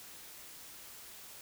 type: silence
effects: white hiss -51 dBFS RMS until 1.41 s